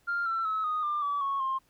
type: tone with pitch steps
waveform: sine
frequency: 1396.9 / 1343.1 / 1291.4 / 1241.6 / 1193.8 / 1147.8 / 1103.6 / 1061.1 Hz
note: F6 / E6 / E6 / D#6 / D6 / D6 / C#6 / C6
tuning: 0 / +32 / -36 / -4 / +28 / -40 / -8 / +24 cents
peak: -26 dBFS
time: 0.07-1.59 s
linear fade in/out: 20 ms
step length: 190 ms
effects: tanh soft clip ceiling -23 dBFS + pink hiss -68 dBFS RMS until 1.69 s